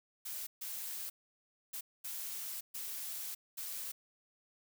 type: noise bursts at uneven times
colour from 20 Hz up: blue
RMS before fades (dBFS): -42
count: 6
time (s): 0.25-0.47 / 0.61-1.1 / 1.73-1.81 / 2.04-2.61 / 2.74-3.35 / 3.57-3.92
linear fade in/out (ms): 10
effects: none